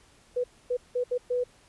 sine tone bursts at uneven times, 493.9 Hz, B4, in tune, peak -24 dBFS, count 5, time 0.36-0.44 / 0.7-0.77 / 0.95-1.04 / 1.11-1.18 / 1.3-1.44 s, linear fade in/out 10 ms, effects pink hiss -59 dBFS RMS until 1.68 s + resampled to 24000 Hz

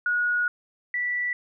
sine tone pair in turn, 1452 / 1961.8 Hz, F#6 / B6, -33 / -12 cents, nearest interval perfect fourth, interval 521 cents, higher second, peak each -21 / -24 dBFS, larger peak first, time 0.06-0.48 / 0.94-1.33 s, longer first, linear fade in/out 2 ms, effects none

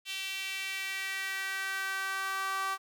sawtooth tone with high-pass filter sweep, 386 Hz, G4, 27 cents flat, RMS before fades -35 dBFS, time 0.05-2.78 s, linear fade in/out 50 ms, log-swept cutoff 2900 to 1100 Hz, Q 3.2, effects none

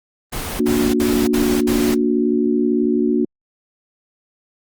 pink noise bursts, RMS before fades -25 dBFS, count 5, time 0.32-1.948 s, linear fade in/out 10 ms, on 280 ms, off 57 ms
sine chord, Bb augmented, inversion none, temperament just, 233.1 / 291.4 / 364.2 Hz, Bb3 / D4 / F#4, 0 / -13 / -27 cents, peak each -18 / -19 / -19 dBFS, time 0.59-3.25 s, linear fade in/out 5 ms
effects Opus 24 kbps

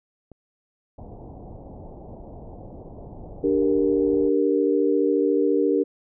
click, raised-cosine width 2 ms, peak -30 dBFS, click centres 0.317 s
pink low-pass noise, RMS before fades -40 dBFS, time 0.98-4.29 s, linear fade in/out 5 ms, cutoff 820 Hz, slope 48 dB/octave
sine chord, G minor, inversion second, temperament equal, 293.7 / 392 / 466.2 Hz, D4 / G4 / Bb4, 0 / 0 / 0 cents, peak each -22 dBFS, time 3.43-5.84 s, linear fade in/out 20 ms
effects none

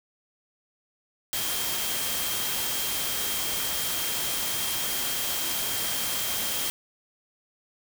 sine tone in noise, 3200 Hz, G7, 35 cents sharp, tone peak -36 dBFS, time 1.33-6.7 s, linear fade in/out 0 ms, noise white, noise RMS -29 dBFS, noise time 1.33-6.7 s, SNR -10 dB, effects none

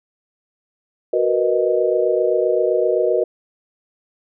sine chord, B major seventh, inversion second, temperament equal, 370 / 466.2 / 493.9 / 622.3 Hz, F#4 / A#4 / B4 / D#5, 0 / 0 / 0 / 0 cents, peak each -20 / -20 / -21 / -20 dBFS, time 1.13-3.24 s, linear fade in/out 5 ms, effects none

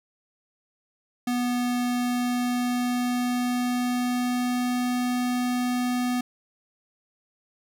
square tone with pitch glide, 245.3 to 247.4 Hz, B3 to B3, -12 to +3 cents, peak -24 dBFS, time 1.27-6.21 s, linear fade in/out 5 ms, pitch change +15 cents, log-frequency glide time 1.89-4.88 s, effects none

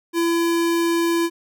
square tone, 337.1 Hz, E4, 39 cents sharp, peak -18 dBFS, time 0.13-1.3 s, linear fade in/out 50 ms, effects none

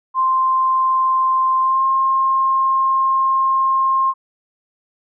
sine tone with pitch glide, 1046.5 to 1064.2 Hz, C6 to C6, 0 to +29 cents, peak -13 dBFS, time 0.14-4.14 s, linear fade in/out 50 ms, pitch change +29 cents, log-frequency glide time 1.62-1.84 s, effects none

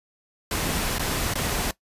pink noise with dropouts, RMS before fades -26 dBFS, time 0.51-1.71 s, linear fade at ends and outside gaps 2 ms, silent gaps 0.984-0.994 / 1.338-1.354 s, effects noise-tail reverb RT60 0.1 s tail -18 dB re dry + resampled to 32000 Hz

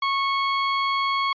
sawtooth tone, 1100 Hz, C#6, 14 cents flat, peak -17 dBFS, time 0.02-1.33 s, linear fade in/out 5 ms, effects resampled to 11025 Hz

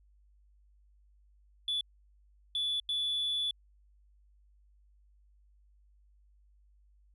sine tone bursts at uneven times, 3450 Hz, A7, 35 cents flat, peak -28 dBFS, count 3, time 1.68-1.81 / 2.55-2.8 / 2.89-3.51 s, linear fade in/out 2 ms, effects tanh soft clip ceiling -27 dBFS + added 50 Hz sine -61 dBFS peak until 7.14 s

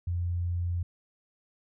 sine tone, 87.31 Hz, F2, in tune, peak -27 dBFS, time 0.07-0.83 s, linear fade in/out 5 ms, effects none

